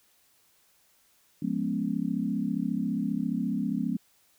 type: chord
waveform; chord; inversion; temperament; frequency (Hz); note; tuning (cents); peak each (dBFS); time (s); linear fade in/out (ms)
sine; C# dominant seventh; first; equal with one note detuned; 174.61 / 207.7 / 242.4 / 277.2; E#3 / G#3 / B3 / C#4; 0 / 0 / -32 / 0; -33 / -31 / -31 / -33; 1.42-3.97; 5
effects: white hiss -65 dBFS RMS until 4.38 s